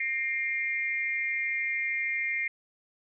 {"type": "tone with amplitude modulation", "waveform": "sine", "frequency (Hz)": 2113, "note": "C7", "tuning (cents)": 16, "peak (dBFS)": -23, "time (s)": [0, 2.48], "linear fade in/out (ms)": 5, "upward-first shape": "sine", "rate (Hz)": 267, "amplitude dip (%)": 95, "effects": []}